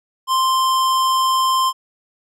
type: tone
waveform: square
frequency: 1046.5 Hz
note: C6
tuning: in tune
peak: -15 dBFS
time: 0.27-1.73 s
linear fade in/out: 50 ms
effects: low-pass 12000 Hz 12 dB/octave